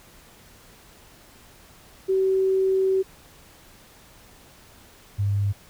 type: tone pair in turn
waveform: sine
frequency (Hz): 381.5 / 100.7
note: G4 / G2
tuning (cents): -47 / +47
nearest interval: octave + major seventh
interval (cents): 2306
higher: first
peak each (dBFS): -18 / -20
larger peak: first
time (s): 2.08-3.03 / 5.18-5.53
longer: first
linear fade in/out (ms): 20
effects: pink hiss -51 dBFS RMS until 5.69 s